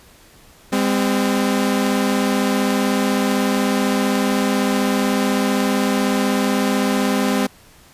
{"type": "tone pair together", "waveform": "sawtooth", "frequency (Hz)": [202.2, 258.1], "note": ["G#3", "C4"], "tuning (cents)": [-46, -23], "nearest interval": "major third", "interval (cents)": 423, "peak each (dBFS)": -15, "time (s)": [0.72, 7.47], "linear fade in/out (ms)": 10, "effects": ["pink hiss -48 dBFS RMS until 7.93 s", "resampled to 32000 Hz"]}